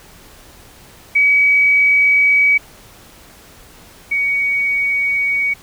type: tone pair in turn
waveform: sine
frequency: 2272 / 2246 Hz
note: C#7 / C#7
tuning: +42 / +22 cents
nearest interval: unison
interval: 20 cents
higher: first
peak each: -9 / -14 dBFS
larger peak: first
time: 1.15-2.58 / 4.11-5.54 s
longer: neither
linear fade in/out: 10 ms
effects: pink hiss -43 dBFS RMS until 5.62 s